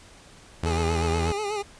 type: tone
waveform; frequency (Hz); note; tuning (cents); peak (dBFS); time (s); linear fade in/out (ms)
sawtooth; 82.3; E2; -2; -20; 0.63-1.32; 5
type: tone with vibrato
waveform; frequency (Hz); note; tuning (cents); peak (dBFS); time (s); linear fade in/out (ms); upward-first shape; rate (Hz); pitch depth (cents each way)
25% pulse; 415.3; G#4; 0; -23; 0.65-1.63; 20; sine; 8.2; 68
effects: pink hiss -50 dBFS RMS until 1.79 s + resampled to 22050 Hz